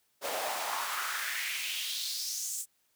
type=noise with high-pass filter sweep; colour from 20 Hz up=pink; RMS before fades=-35 dBFS; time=0.21-2.66 s; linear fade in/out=50 ms; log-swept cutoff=520 to 8100 Hz; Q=3.1; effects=white hiss -73 dBFS RMS until 2.95 s